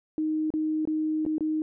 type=tone with dropouts; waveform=sine; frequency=311.1 Hz; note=D#4; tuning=in tune; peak=-24 dBFS; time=0.18-1.62 s; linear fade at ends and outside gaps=1 ms; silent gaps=0.504-0.538 / 0.853-0.874 / 1.252-1.263 / 1.382-1.407 s; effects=none